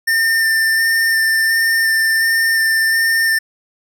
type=tone with vibrato; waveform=square; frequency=1800 Hz; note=A6; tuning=39 cents sharp; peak=-13 dBFS; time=0.07-3.39 s; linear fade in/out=10 ms; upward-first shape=square; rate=1.4 Hz; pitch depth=9 cents each way; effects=none